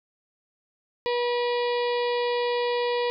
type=harmonic tone; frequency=483.8 Hz; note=B4; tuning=36 cents flat; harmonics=1 / 2 / 4 / 5 / 6 / 7 / 8 / 9 / 10; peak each=-24 / -30 / -36 / -38 / -40 / -41 / -42 / -43 / -44 dBFS; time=1.06-3.1 s; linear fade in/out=0 ms; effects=none